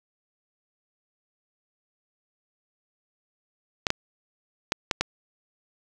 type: clicks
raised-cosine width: 0.2 ms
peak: -5 dBFS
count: 5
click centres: 3.868 / 3.904 / 4.721 / 4.912 / 5.01 s
effects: none